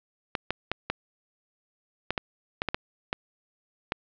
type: clicks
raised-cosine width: 0.3 ms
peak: -10 dBFS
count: 11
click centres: 0.352 / 0.506 / 0.716 / 0.9 / 2.106 / 2.178 / 2.619 / 2.687 / 2.745 / 3.129 / 3.921 s
effects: low-pass 4000 Hz 12 dB/octave